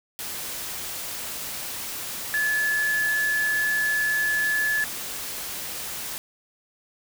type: tone in noise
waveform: sine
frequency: 1720 Hz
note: A6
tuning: 40 cents flat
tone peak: -21 dBFS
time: 2.34-4.84 s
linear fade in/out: 0 ms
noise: white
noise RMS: -33 dBFS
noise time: 0.19-6.18 s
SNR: +9 dB
effects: none